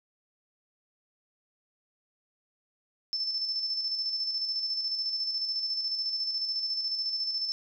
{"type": "tone with tremolo", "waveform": "sine", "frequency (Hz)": 5290, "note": "E8", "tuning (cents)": 5, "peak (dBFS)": -27, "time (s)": [3.13, 7.52], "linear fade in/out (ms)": 0, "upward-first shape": "square", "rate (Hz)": 14, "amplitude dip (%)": 40, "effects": []}